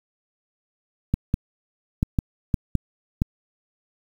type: clicks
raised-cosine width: 5 ms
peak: -7 dBFS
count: 7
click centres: 1.14 / 1.341 / 2.029 / 2.188 / 2.542 / 2.753 / 3.219 s
effects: 7-bit